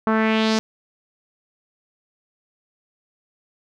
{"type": "tone with low-pass filter sweep", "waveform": "sawtooth", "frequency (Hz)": 220, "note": "A3", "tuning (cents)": 0, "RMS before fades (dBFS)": -19, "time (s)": [0.07, 0.59], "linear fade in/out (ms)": 0, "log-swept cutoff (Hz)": [1200, 5900], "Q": 2.5, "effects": []}